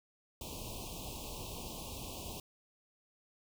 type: band-stop noise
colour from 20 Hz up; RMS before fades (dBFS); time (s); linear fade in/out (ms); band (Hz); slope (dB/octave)
pink; -44; 0.41-2.4; 2; 1100 to 2500; 96
effects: none